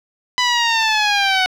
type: linear sweep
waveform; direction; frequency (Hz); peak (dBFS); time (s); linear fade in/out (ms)
10% pulse; down; 999 to 738; -5; 0.38-1.46; 0
effects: low-pass 5000 Hz 12 dB/octave + 7-bit